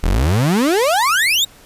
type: exponential sweep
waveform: 35% pulse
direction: up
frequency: 36.4 to 3865 Hz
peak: -11 dBFS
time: 0.03-1.45 s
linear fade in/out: 10 ms
effects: pink hiss -45 dBFS RMS until 1.65 s + resampled to 32000 Hz